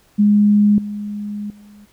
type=tone with level steps; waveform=sine; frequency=207 Hz; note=G#3; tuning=5 cents flat; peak=-9 / -23 / -40 dBFS; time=0.18-1.86 s; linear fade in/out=20 ms; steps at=0.78 / 1.5 s; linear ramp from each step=2 ms; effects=pink hiss -55 dBFS RMS until 1.92 s